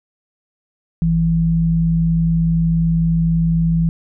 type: tone pair together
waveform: sine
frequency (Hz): 51.91 / 164.81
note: G#1 / E3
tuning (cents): 0 / 0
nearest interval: octave + minor sixth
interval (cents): 2000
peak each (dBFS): -22 / -13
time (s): 1.02-3.89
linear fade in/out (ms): 0
effects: none